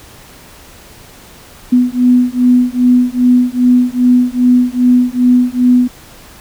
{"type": "beating tone pair", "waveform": "sine", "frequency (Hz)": [246.9, 249.4], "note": ["B3", "B3"], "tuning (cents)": [0, 17], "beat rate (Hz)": 2.5, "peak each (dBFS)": -10, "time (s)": [1.72, 5.88], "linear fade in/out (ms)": 10, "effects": ["pink hiss -38 dBFS RMS until 6.4 s"]}